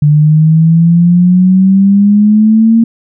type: exponential sweep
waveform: sine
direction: up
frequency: 146.83 to 230.3 Hz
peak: -3 dBFS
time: 0.02-2.84 s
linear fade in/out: 5 ms
effects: none